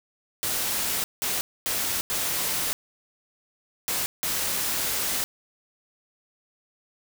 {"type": "noise bursts at uneven times", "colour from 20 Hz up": "white", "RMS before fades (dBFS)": -27, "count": 6, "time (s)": [[0.43, 1.04], [1.22, 1.41], [1.66, 2.01], [2.1, 2.73], [3.88, 4.06], [4.23, 5.24]], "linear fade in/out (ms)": 0, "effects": []}